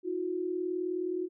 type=tone pair together; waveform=sine; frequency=323.9 / 363.3 Hz; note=E4 / F#4; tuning=-30 / -32 cents; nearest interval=major second; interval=198 cents; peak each=-36 / -31 dBFS; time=0.03-1.29 s; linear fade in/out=50 ms; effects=none